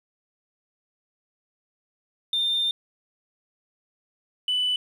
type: tone pair in turn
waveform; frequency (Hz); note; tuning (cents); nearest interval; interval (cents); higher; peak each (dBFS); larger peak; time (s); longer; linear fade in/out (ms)
sine; 3607 / 2988; A7 / F#7; +42 / +16; minor third; 326; first; -20; neither; 2.33-2.71 / 4.48-4.76; first; 2
effects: tanh soft clip ceiling -18 dBFS + 9-bit